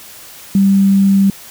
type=tone with quantisation; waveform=sine; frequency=196 Hz; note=G3; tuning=in tune; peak=-7 dBFS; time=0.55-1.3 s; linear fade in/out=2 ms; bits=6; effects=white hiss -36 dBFS RMS until 1.5 s